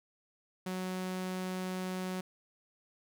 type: tone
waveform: sawtooth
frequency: 185 Hz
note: F#3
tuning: in tune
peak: -31 dBFS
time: 0.66-2.21 s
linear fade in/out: 5 ms
effects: none